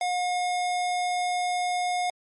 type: tone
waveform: square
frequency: 719 Hz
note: F#5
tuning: 50 cents flat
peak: -25 dBFS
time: 0.01-2.1 s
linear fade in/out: 2 ms
effects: MP3 48 kbps

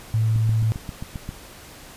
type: tone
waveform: sine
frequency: 110.9 Hz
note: A2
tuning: 14 cents sharp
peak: -17 dBFS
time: 0.14-0.72 s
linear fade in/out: 0 ms
type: click train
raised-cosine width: 5 ms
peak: -18 dBFS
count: 8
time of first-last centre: 0.36-1.291 s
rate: 7.52 Hz
effects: pink hiss -43 dBFS RMS until 1.96 s + resampled to 32000 Hz

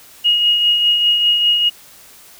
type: tone with tremolo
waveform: sine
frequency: 2877 Hz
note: F#7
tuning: 49 cents flat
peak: -9 dBFS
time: 0.24-1.7 s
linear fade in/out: 20 ms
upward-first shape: triangle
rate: 5 Hz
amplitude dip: 45%
effects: white hiss -43 dBFS RMS until 2.39 s

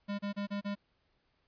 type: tone bursts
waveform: square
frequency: 202.3 Hz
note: G#3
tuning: 45 cents flat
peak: -34 dBFS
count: 5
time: 0.08-0.754 s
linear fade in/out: 20 ms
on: 110 ms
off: 31 ms
effects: pink hiss -75 dBFS RMS until 1.47 s + resampled to 11025 Hz

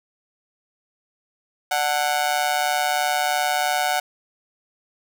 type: tone with amplitude modulation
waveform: sawtooth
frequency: 740 Hz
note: F#5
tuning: in tune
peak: -12 dBFS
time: 1.71-4 s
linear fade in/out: 5 ms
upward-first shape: sine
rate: 143 Hz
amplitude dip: 85%
effects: none

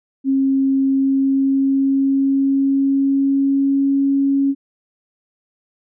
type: tone with pitch glide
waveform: sine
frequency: 270 to 276 Hz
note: C#4 to C#4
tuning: -45 to -7 cents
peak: -13 dBFS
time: 0.24-4.55 s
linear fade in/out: 50 ms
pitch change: +38 cents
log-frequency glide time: 0.87-4.02 s
effects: none

